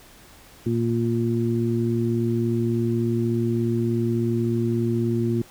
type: harmonic tone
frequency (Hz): 116.54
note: A#2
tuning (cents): 0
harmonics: 1 / 2 / 3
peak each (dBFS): -24 / -24 / -25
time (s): 0.66-5.42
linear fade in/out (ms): 5
effects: pink hiss -49 dBFS RMS until 5.5 s